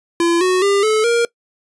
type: tone with pitch steps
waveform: square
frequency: 340 / 368.6 / 399.7 / 433.4 / 469.9 Hz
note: F4 / F#4 / G4 / A4 / A#4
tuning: -46 / -7 / +34 / -26 / +14 cents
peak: -13 dBFS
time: 0.2-1.25 s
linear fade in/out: 2 ms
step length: 210 ms
effects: noise-tail reverb RT60 0.1 s tail -22 dB re dry + resampled to 24000 Hz